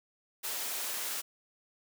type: high-pass noise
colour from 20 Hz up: white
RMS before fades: -36 dBFS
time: 0.43-1.22 s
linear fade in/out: 20 ms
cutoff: 370 Hz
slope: 12 dB/octave
effects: none